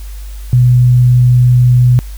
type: tone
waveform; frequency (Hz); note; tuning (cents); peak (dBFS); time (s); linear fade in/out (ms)
sine; 123.9; B2; +6; -4; 0.53-1.99; 0
effects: added 50 Hz sine -23 dBFS peak until 2.17 s + white hiss -40 dBFS RMS until 2.17 s